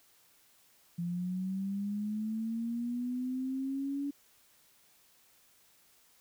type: linear sweep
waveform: sine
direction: up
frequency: 170.5 to 284.9 Hz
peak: -32 dBFS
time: 0.98-4.11 s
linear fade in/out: 10 ms
effects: white hiss -65 dBFS RMS until 6.2 s